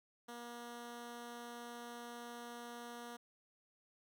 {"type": "tone", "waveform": "10% pulse", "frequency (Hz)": 238.3, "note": "A#3", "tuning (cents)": 38, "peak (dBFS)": -39, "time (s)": [0.28, 3.17], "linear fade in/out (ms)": 10, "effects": []}